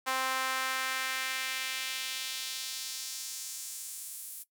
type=tone with high-pass filter sweep; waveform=sawtooth; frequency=261.6 Hz; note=C4; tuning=in tune; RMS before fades=-36 dBFS; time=0.06-4.44 s; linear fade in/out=20 ms; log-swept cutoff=970 to 11000 Hz; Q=1.3; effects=noise-tail reverb RT60 0.1 s tail -17 dB re dry